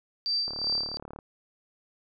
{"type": "tone with tremolo", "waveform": "sine", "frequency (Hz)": 4667, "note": "D8", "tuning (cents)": -12, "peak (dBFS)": -24, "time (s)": [0.26, 0.97], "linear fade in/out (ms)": 0, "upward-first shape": "sine", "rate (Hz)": 2.7, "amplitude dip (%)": 70}
{"type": "click train", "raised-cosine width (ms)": 1, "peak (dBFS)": -27, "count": 27, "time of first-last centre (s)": [0.48, 1.188], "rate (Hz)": 36.7}
{"effects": []}